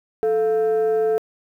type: tone pair together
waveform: sine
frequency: 438.1 / 695.4 Hz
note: A4 / F5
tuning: -7 / -8 cents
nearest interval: minor sixth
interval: 799 cents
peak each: -15 / -24 dBFS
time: 0.23-1.18 s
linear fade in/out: 0 ms
effects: tanh soft clip ceiling -14 dBFS + 9-bit